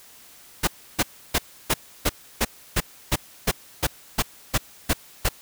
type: noise bursts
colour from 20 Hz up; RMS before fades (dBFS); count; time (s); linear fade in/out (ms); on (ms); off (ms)
pink; -20; 14; 0.63-5.29; 10; 45; 310
effects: white hiss -49 dBFS RMS until 5.41 s